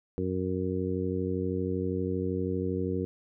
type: harmonic tone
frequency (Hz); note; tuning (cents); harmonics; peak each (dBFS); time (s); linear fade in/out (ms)
92.6; F#2; +2; 1 / 2 / 3 / 4 / 5; -34 / -34 / -34 / -34 / -34; 0.18-3.05; 0
effects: none